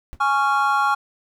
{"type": "noise with exponential decay", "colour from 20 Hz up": "brown", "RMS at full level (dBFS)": -32, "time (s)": [0.13, 0.22], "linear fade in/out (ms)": 0, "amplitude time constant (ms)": 19}
{"type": "chord", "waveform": "triangle", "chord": "Db major", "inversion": "second", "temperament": "just", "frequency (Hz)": [831.5, 1108.7, 1385.9], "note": ["Ab5", "Db6", "F6"], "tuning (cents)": [2, 0, -14], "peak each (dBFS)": -19, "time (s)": [0.2, 0.95], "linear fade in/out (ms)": 10}
{"effects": []}